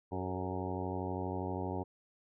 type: harmonic tone with a mistuned harmonic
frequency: 92.5 Hz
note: F#2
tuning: in tune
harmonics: 1 / 2 / 3 / 4 / 5 / 6 / 7 / 8 / 9 / 10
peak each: -40 / -43 / -42 / -42 / -45 / -47 / -49 / -46 / -45 / -47 dBFS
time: 0.11-1.84 s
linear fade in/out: 20 ms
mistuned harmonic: 5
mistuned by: -50 cents
effects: none